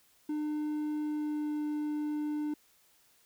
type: tone with pitch glide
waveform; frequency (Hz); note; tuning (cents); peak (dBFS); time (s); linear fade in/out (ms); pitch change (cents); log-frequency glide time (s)
triangle; 301.5 to 299.4; D4 to D4; +46 to +33; -29; 0.29-2.54; 5; -13; 1-1.51
effects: white hiss -66 dBFS RMS until 3.25 s